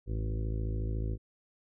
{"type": "harmonic tone with a mistuned harmonic", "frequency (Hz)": 54, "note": "A1", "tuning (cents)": -32, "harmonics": [1, 2, 3, 4, 5, 6, 7, 8, 9, 10], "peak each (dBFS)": [-32, -35, -46, -47, -47, -47, -46, -59, -50, -60], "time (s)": [0.06, 1.18], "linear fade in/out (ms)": 50, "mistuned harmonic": 3, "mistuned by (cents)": 22, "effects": []}